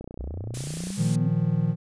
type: click train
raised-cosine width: 2 ms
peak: -24 dBFS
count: 28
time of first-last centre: 0.01-0.904 s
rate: 30.2 Hz
type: linear sweep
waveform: sine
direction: up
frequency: 55.7 to 258.6 Hz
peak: -31 dBFS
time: 0.19-1.28 s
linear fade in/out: 5 ms
type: noise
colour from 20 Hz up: blue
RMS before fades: -34 dBFS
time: 0.54-1.16 s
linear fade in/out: 5 ms
type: chord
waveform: triangle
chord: Bb suspended fourth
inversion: none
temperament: equal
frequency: 116.54 / 155.56 / 174.61 Hz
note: Bb2 / Eb3 / F3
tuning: 0 / 0 / 0 cents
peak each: -25 / -22 / -24 dBFS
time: 0.96-1.76 s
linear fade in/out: 50 ms
effects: resampled to 22050 Hz